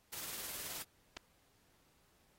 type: noise with tremolo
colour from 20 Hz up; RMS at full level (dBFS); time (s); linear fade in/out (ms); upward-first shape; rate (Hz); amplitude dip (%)
white; -43; 0.12-0.83; 10; sine; 19; 30
type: clicks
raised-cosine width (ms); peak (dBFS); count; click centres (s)
0.2; -27; 2; 1.168 / 1.171
effects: pink hiss -72 dBFS RMS until 2.38 s + AAC 48 kbps